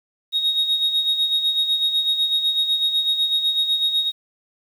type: tone with tremolo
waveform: sine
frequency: 3755 Hz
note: A#7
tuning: 12 cents sharp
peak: -13 dBFS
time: 0.32-4.12 s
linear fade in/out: 50 ms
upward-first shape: sine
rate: 8 Hz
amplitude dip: 65%
effects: tanh soft clip ceiling -14 dBFS + 8-bit